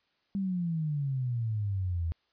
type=exponential sweep; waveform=sine; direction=down; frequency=200 to 80.5 Hz; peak=-28 dBFS; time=0.35-2.12 s; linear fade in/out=0 ms; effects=white hiss -73 dBFS RMS until 2.32 s + resampled to 11025 Hz